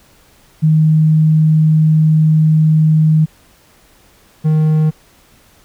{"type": "tone pair in turn", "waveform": ["sine", "triangle"], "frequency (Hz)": [156.4, 155.5], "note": ["D#3", "D#3"], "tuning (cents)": [9, -1], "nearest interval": "unison", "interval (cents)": 10, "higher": "first", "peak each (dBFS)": -7, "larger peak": "neither", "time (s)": [[0.62, 3.26], [4.44, 4.91]], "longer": "first", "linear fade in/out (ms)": 20, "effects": ["pink hiss -49 dBFS RMS until 5.64 s"]}